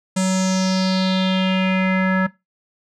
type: tone with low-pass filter sweep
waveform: square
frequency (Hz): 187.8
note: F#3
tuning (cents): +26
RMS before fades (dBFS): -18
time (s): 0.16-2.27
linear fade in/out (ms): 10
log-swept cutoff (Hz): 8200 to 1600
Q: 4.4
effects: noise-tail reverb RT60 0.2 s tail -19 dB re dry